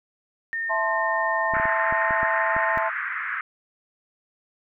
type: tone with pitch glide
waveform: sine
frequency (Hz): 1824 to 1836.7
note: A#6 to A#6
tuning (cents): -38 to -26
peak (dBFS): -25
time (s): 0.53-2.78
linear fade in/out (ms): 0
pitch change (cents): +12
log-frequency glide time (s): 1.79-1.9
type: chord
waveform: sine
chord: A minor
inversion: second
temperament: equal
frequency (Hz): 659.3 / 880 / 1046.5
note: E5 / A5 / C6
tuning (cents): 0 / 0 / 0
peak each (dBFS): -27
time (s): 0.69-2.9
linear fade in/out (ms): 20
type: clicks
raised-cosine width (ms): 3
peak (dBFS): -22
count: 9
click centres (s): 1.537 / 1.568 / 1.599 / 1.655 / 1.925 / 2.108 / 2.231 / 2.565 / 2.774
type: band-pass noise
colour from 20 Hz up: pink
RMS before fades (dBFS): -29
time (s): 1.54-3.41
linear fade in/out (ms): 2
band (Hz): 1300 to 2000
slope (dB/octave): 48
effects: none